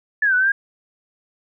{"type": "exponential two-way sweep", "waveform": "sine", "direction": "down then up", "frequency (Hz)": [1758, 1473, 1637], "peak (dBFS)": -14, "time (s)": [0.22, 0.52], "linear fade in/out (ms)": 5, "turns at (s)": 0.35, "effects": []}